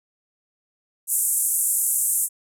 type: band-pass noise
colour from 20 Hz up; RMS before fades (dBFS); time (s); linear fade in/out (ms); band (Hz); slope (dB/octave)
pink; -22; 1.07-2.29; 50; 7800 to 13000; 48
effects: none